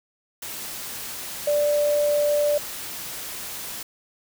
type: tone in noise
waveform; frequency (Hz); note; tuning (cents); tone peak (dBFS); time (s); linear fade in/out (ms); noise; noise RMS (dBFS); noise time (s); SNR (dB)
sine; 587.3; D5; 0; -18; 1.47-2.58; 5; white; -34; 0.42-3.83; +13
effects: none